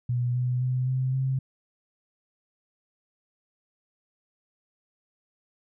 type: tone with pitch steps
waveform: sine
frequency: 122.4 / 124.83 / 127.3 / 129.83 / 132.4 Hz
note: B2 / B2 / C3 / C3 / C3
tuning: -15 / +19 / -47 / -13 / +21 cents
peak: -23 dBFS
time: 0.09-1.39 s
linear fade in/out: 5 ms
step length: 260 ms
effects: none